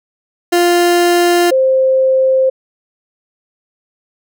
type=tone pair in turn; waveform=30% pulse / sine; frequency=349.2 / 525.3 Hz; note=F4 / C5; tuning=0 / +7 cents; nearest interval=perfect fifth; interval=707 cents; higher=second; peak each=-6 / -8 dBFS; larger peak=first; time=0.52-1.51 / 1.51-2.5 s; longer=neither; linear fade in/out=10 ms; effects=none